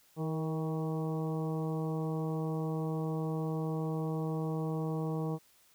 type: harmonic tone with a mistuned harmonic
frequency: 159.3 Hz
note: D#3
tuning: 41 cents sharp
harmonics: 1 / 2 / 3 / 4 / 5 / 6 / 7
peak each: -33 / -39 / -39 / -47 / -46 / -50 / -49 dBFS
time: 0.16-5.39 s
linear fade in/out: 50 ms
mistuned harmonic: 3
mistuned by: -24 cents
effects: white hiss -65 dBFS RMS until 5.74 s